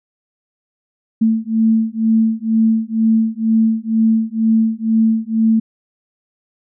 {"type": "beating tone pair", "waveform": "sine", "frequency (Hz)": [221.9, 224], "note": ["A3", "A3"], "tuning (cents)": [15, 31], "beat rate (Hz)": 2.1, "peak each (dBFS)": -15, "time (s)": [1.21, 5.6], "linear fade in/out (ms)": 10, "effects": []}